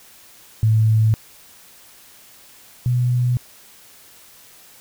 sine tone pair in turn, 110 / 123.47 Hz, A2 / B2, 0 / 0 cents, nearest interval major second, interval 200 cents, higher second, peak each -12 / -15 dBFS, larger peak first, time 0.63-1.14 / 2.86-3.37 s, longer neither, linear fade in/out 0 ms, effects white hiss -47 dBFS RMS until 4.8 s

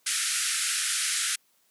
white band-pass noise, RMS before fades -28 dBFS, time 0.06-1.36 s, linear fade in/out 10 ms, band 1300 to 11000 Hz, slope 96 dB/octave, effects white hiss -67 dBFS RMS until 1.7 s + high-pass 150 Hz 12 dB/octave

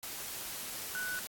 sine tone in noise, 1488 Hz, F#6, 9 cents sharp, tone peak -35 dBFS, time 0.95-1.19 s, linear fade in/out 0 ms, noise white, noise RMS -41 dBFS, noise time 0.03-1.27 s, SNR +3 dB, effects AAC 64 kbps

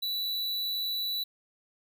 square tone, 3951 Hz, B7, in tune, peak -30 dBFS, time 0.02-1.24 s, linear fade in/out 10 ms, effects none

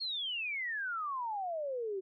sine exponential sweep, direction down, 4372 to 370 Hz, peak -34 dBFS, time 0-2.01 s, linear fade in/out 20 ms, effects none

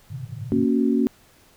white band-pass noise, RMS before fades -33 dBFS, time 0.1-0.65 s, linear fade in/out 10 ms, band 100 to 150 Hz, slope 96 dB/octave
sine chord, F# major, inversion first, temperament equal, 233.1 / 277.2 / 370 Hz, A#3 / C#4 / F#4, 0 / 0 / 0 cents, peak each -20 / -21 / -25 dBFS, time 0.52-1.07 s, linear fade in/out 0 ms
effects pink hiss -55 dBFS RMS until 1.56 s

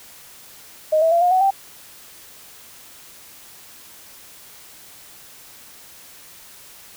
sine tone with pitch steps, 622.3 / 651.4 / 681.8 / 713.6 / 746.9 / 781.8 Hz, D#5 / E5 / F5 / F5 / F#5 / G5, 0 / -21 / -42 / +37 / +16 / -5 cents, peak -13 dBFS, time 0.92-1.508 s, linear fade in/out 10 ms, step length 98 ms, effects white hiss -44 dBFS RMS until 6.96 s

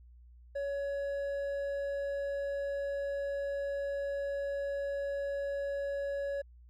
sine tone with hard clipping, 561 Hz, C#5, 21 cents sharp, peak -34 dBFS, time 0.55-6.42 s, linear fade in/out 10 ms, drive 5 dB, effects added 60 Hz sine -53 dBFS peak until 6.69 s

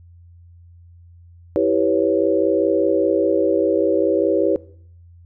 sine chord, C# half-diminished seventh, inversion first, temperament equal with one note detuned, 327 / 392 / 493.9 / 554.4 Hz, E4 / G4 / B4 / C#5, -14 / 0 / 0 / 0 cents, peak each -20 dBFS, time 1.56-4.56 s, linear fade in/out 0 ms, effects noise-tail reverb RT60 0.6 s tail -20 dB re dry + added 86 Hz sine -43 dBFS peak until 5.25 s

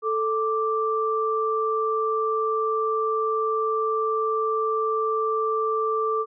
sine tone pair together, 440 / 1174.7 Hz, A4 / D6, 0 / 0 cents, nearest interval octave + perfect fourth, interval 1700 cents, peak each -24 dBFS, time 0.02-6.26 s, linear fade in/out 50 ms, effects none

